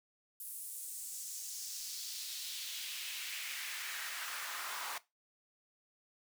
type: noise with high-pass filter sweep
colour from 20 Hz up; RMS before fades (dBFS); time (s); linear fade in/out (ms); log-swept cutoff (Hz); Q
pink; -43; 0.4-4.98; 2; 11000 to 1000; 1.8
effects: noise-tail reverb RT60 0.2 s tail -17 dB re dry